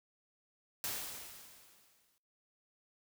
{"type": "noise with exponential decay", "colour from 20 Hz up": "white", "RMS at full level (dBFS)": -37, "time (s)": [0.84, 2.18], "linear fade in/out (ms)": 0, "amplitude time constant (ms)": 290, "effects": ["noise-tail reverb RT60 0.7 s tail -26 dB re dry"]}